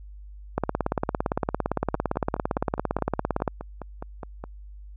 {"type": "two click trains", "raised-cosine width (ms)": 1, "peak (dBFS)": [-20, -9], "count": [13, 52], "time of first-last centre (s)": [[1.95, 4.44], [0.58, 3.478]], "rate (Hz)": [4.82, 17.6], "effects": ["added 50 Hz sine -40 dBFS peak until 4.96 s"]}